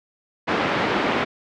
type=band-pass noise; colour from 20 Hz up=pink; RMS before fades=-22 dBFS; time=0.47-1.25 s; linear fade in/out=20 ms; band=220 to 2500 Hz; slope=12 dB/octave; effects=low-pass 5000 Hz 12 dB/octave